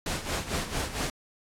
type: noise with tremolo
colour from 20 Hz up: pink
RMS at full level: -29 dBFS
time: 0.06-1.1 s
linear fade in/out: 2 ms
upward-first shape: sine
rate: 4.4 Hz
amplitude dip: 70%
effects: low-pass 10000 Hz 12 dB/octave + AAC 64 kbps